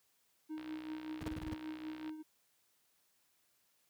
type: tone with tremolo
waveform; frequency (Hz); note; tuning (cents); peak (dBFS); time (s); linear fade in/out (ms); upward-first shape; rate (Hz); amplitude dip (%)
triangle; 311.1; D#4; 0; -37; 0.49-2.23; 20; triangle; 5.2; 65
type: click train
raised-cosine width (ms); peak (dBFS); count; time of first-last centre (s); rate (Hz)
0.3; -35; 95; 0.58-2.094; 62.1
type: noise bursts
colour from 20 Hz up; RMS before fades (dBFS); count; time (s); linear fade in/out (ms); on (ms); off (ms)
brown; -38; 7; 1.21-1.537; 2; 21; 30
effects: white hiss -75 dBFS RMS until 3.89 s + high-pass 60 Hz 12 dB/octave